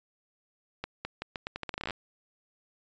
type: accelerating click train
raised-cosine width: 0.3 ms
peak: -18 dBFS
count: 17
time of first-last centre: 0.84-1.907 s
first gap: 210 ms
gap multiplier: 0.81
effects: resampled to 16000 Hz